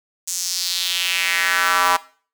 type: tone with high-pass filter sweep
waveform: square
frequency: 89.5 Hz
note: F2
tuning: 43 cents sharp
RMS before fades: -20 dBFS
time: 0.27-1.97 s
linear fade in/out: 10 ms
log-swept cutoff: 7000 to 990 Hz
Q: 2.8
effects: noise-tail reverb RT60 0.4 s tail -18 dB re dry